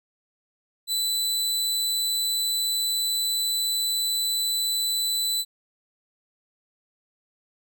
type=tone; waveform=sawtooth; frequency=3993 Hz; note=B7; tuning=18 cents sharp; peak=-20 dBFS; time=0.87-5.45 s; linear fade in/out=50 ms; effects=none